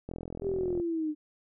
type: click train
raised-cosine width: 2 ms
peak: -25 dBFS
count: 31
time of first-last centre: 0.09-0.799 s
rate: 42.3 Hz
type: linear sweep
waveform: sine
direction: down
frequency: 400.7 to 298.7 Hz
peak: -28 dBFS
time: 0.41-1.15 s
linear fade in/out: 50 ms
effects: none